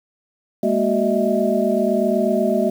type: tone cluster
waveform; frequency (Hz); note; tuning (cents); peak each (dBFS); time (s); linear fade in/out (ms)
sine; 206.4 / 234.4 / 373.9 / 613 / 654; G#3 / A#3 / F#4 / D#5 / E5; -10 / +10 / +18 / -26 / -14; -22; 0.63-2.7; 5
effects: 7-bit